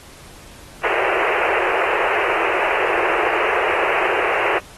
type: band-pass noise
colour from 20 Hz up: pink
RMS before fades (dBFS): -20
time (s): 0.83-4.59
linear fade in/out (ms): 10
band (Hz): 350 to 2800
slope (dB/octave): 96
effects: pink hiss -43 dBFS RMS until 4.77 s + AAC 32 kbps